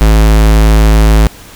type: tone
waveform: square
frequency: 53.7 Hz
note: A1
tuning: 41 cents flat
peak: -4 dBFS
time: 0.01-1.27 s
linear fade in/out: 0 ms
effects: pink hiss -34 dBFS RMS until 1.55 s